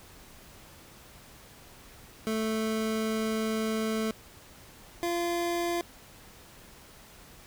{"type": "tone pair in turn", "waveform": "25% pulse", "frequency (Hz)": [220, 344.4], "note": ["A3", "F4"], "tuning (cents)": [0, -24], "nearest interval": "minor sixth", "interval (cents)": 776, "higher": "second", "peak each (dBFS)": -24, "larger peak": "neither", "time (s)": [[2.27, 4.11], [5.03, 5.81]], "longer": "first", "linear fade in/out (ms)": 0, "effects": ["pink hiss -52 dBFS RMS until 7.46 s"]}